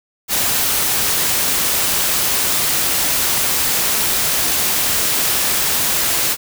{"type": "noise", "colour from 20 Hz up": "white", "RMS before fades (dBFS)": -17, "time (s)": [0.28, 6.37], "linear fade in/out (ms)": 50, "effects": []}